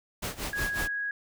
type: noise with tremolo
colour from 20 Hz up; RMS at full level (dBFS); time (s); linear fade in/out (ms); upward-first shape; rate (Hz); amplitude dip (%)
pink; -32; 0.22-0.88; 10; sine; 5.5; 85
type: tone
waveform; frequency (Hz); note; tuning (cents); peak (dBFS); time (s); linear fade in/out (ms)
sine; 1656; G#6; -5; -29; 0.53-1.11; 2
effects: none